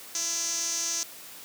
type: tone with band-pass filter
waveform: sawtooth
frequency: 335.9 Hz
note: E4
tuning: 33 cents sharp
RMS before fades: -30 dBFS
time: 0.15-1.03 s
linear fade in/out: 0 ms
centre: 6200 Hz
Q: 7.1
effects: white hiss -45 dBFS RMS until 1.44 s + high-pass 150 Hz 12 dB/octave